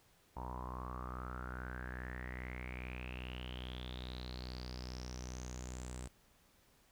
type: tone with low-pass filter sweep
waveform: sawtooth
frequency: 62.4 Hz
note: B1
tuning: 19 cents sharp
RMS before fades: -45 dBFS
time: 0.36-6.08 s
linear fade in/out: 10 ms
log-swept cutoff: 920 to 8200 Hz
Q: 9.3
effects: pink hiss -69 dBFS RMS until 6.91 s